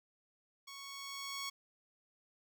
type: tone with level ramp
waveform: 10% pulse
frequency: 1108.7 Hz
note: C#6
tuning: in tune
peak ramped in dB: -40 to -30 dBFS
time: 0.67-1.5 s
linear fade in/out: 10 ms
effects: none